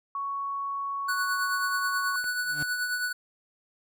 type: tone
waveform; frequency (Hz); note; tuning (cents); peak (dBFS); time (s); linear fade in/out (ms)
sine; 1113; C#6; +7; -29; 0.15-2.16; 2
type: tone with tremolo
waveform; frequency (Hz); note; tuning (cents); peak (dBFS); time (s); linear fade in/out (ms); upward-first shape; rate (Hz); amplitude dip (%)
square; 1480; F#6; 0; -26; 1.08-3.13; 10; triangle; 9.3; 50
type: click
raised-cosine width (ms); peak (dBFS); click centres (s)
0.5; -29; 2.242
type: tone with exponential growth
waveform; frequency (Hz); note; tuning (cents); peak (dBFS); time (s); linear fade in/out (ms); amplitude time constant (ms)
30% pulse; 147.6; D3; +9; -29; 2.42-2.63; 0; 45
effects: none